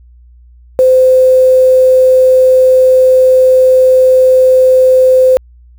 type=tone with quantisation; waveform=sine; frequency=515 Hz; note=C5; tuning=28 cents flat; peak=-3 dBFS; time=0.79-5.37 s; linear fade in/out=0 ms; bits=5; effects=added 60 Hz sine -37 dBFS peak until 5.78 s